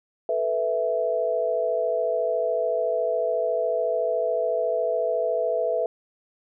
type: chord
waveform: sine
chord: A suspended second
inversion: none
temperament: equal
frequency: 440 / 493.9 / 659.3 Hz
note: A4 / B4 / E5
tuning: 0 / 0 / 0 cents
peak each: -29 / -26 / -24 dBFS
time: 0.29-5.86 s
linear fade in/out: 2 ms
effects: none